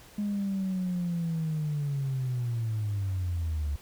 sine linear sweep, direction down, 208.3 to 70.3 Hz, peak -26 dBFS, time 0.18-3.76 s, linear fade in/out 5 ms, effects tanh soft clip ceiling -24 dBFS + pink hiss -53 dBFS RMS until 3.81 s

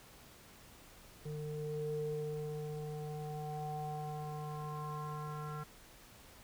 square tone with low-pass filter sweep, 150.8 Hz, D3, 46 cents sharp, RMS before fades -41 dBFS, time 1.25-5.64 s, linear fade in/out 10 ms, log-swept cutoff 370 to 1300 Hz, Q 5.9, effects pink hiss -58 dBFS RMS until 6.43 s

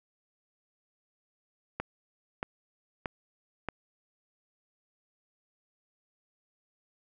click train, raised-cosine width 0.5 ms, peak -17 dBFS, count 4, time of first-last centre 1.8-3.687 s, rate 1.59 Hz, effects none

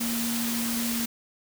sine tone in noise, 233.1 Hz, A#3, in tune, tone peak -28 dBFS, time 0-1.06 s, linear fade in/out 10 ms, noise white, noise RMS -31 dBFS, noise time 0-1.06 s, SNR 0 dB, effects none

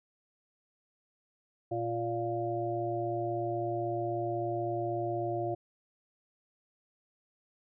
harmonic tone, 116.2 Hz, A#2, 5 cents flat, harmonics 1 / 3 / 5 / 6, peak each -38 / -34 / -38 / -35 dBFS, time 1.71-5.55 s, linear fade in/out 10 ms, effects none

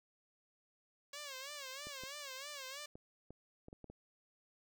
5% pulse tone with vibrato, 554.4 Hz, C#5, in tune, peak -34 dBFS, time 1.13-2.86 s, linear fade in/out 5 ms, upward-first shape sine, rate 3.1 Hz, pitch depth 120 cents each way
clicks, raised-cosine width 2 ms, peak -38 dBFS, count 8, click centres 1.87 / 2.036 / 2.955 / 3.306 / 3.684 / 3.729 / 3.843 / 3.9 s
effects none

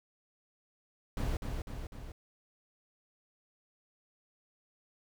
brown noise with echo, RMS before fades -33 dBFS, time 1.17-1.37 s, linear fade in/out 2 ms, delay 250 ms, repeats 3, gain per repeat -4 dB, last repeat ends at 2.12 s, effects none

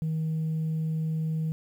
sine tone, 158.7 Hz, D#3, 35 cents sharp, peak -24 dBFS, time 0.02-1.52 s, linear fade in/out 0 ms, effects tanh soft clip ceiling -24 dBFS + 10-bit

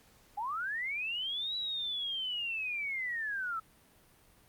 sine linear two-way sweep, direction up then down, 784 to 3943 to 1289 Hz, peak -33 dBFS, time 0.37-3.6 s, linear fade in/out 10 ms, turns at 1.56 s, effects pink hiss -63 dBFS RMS until 4.48 s + Opus 48 kbps

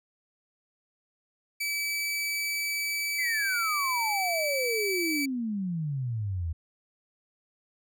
sawtooth tone, 2301 Hz, D7, 36 cents flat, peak -25 dBFS, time 1.6-5.26 s, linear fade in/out 10 ms
sine exponential sweep, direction down, 2093 to 78.4 Hz, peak -28 dBFS, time 3.18-6.53 s, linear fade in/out 10 ms
effects none

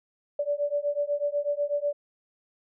sine beating tone pair, 576 / 584.1 Hz, D5 / D5, -34 / -10 cents, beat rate 8.1 Hz, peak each -28 dBFS, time 0.39-1.93 s, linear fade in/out 5 ms, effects none

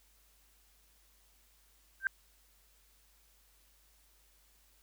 sine tone with exponential growth, 1568 Hz, G6, in tune, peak -23 dBFS, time 2-2.07 s, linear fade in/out 1 ms, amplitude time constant 15 ms, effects added 50 Hz sine -68 dBFS peak until 4.82 s + white hiss -68 dBFS RMS until 4.82 s

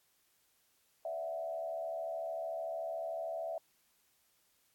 sine tone with frequency modulation, 659.3 Hz, E5, in tune, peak -36 dBFS, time 1.05-3.58 s, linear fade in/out 2 ms, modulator 73.5 Hz, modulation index 0.81, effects white hiss -73 dBFS RMS until 4.74 s + AAC 64 kbps

